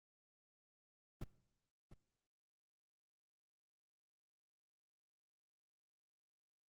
brown noise with echo, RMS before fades -43 dBFS, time 1.21-1.24 s, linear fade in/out 5 ms, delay 700 ms, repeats 1, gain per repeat -13 dB, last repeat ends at 1.94 s, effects noise-tail reverb RT60 0.9 s tail -20 dB re dry + Opus 32 kbps

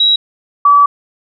sine tone pair in turn, 3864 / 1148.8 Hz, B7 / D6, -39 / -39 cents, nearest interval octave + major sixth, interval 2100 cents, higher first, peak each -7 / -4 dBFS, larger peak second, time 0-0.16 / 0.65-0.86 s, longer second, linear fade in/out 5 ms, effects none

